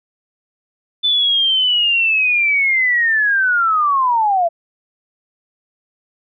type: linear sweep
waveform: sine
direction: down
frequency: 3523 to 656 Hz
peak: -12 dBFS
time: 1.03-4.49 s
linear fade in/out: 20 ms
effects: none